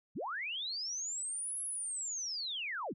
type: linear two-way sweep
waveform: sine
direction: up then down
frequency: 93.4 to 10940 to 93.4 Hz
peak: -36 dBFS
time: 0.15-2.94 s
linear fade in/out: 20 ms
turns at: 1.62 s
effects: none